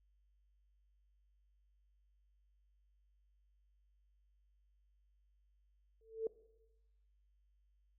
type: tone with exponential growth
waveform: sine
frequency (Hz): 445.9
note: A4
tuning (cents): +23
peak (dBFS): -31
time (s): 6.01-6.27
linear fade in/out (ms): 2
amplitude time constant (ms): 56
effects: noise-tail reverb RT60 1.0 s tail -19 dB re dry + added 50 Hz sine -70 dBFS peak until 7.98 s